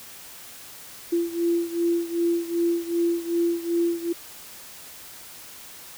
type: beating tone pair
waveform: sine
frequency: 339.9 / 342.5 Hz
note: F4 / F4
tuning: -47 / -34 cents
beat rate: 2.6 Hz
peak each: -23 / -26 dBFS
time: 1.12-4.13 s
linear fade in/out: 10 ms
effects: white hiss -43 dBFS RMS until 5.97 s